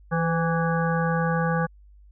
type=harmonic tone with a mistuned harmonic; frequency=164.81 Hz; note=E3; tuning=in tune; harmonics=1 / 3 / 5 / 7 / 9 / 10; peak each=-23 / -28 / -30 / -31 / -33 / -33 dBFS; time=0.11-1.67 s; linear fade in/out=20 ms; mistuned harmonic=3; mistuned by=+35 cents; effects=added 50 Hz sine -48 dBFS peak until 2.11 s